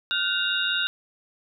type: tone cluster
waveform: sine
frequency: 1423 / 1528 / 2803 / 3608 / 3787 Hz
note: F6 / G6 / F7 / A7 / A#7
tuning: +32 / -45 / +6 / +43 / +27 cents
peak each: -29 dBFS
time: 0.11-0.87 s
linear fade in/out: 0 ms
effects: none